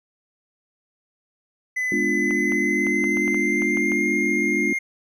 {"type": "tone with pitch glide", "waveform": "triangle", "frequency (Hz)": [2011, 2123], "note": ["B6", "C7"], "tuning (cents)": [31, 25], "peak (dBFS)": -20, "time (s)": [1.76, 4.79], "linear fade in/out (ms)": 10, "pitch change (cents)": 94, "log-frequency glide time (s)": [2.16, 4.05]}
{"type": "chord", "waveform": "sine", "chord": "G# diminished seventh", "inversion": "none", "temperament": "equal", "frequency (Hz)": [207.7, 246.9, 293.7, 349.2], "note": ["G#3", "B3", "D4", "F4"], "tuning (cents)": [0, 0, 0, 0], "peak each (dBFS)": [-27, -28, -26, -26], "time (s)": [1.92, 4.73], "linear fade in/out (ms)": 2}
{"type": "clicks", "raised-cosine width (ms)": 0.5, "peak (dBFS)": -19, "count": 10, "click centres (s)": [2.309, 2.521, 2.868, 3.041, 3.171, 3.279, 3.345, 3.621, 3.772, 3.919]}
{"effects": []}